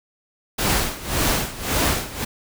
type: noise with tremolo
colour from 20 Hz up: pink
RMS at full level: -19 dBFS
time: 0.58-2.25 s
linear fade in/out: 10 ms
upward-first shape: sine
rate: 1.8 Hz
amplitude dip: 85%
effects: none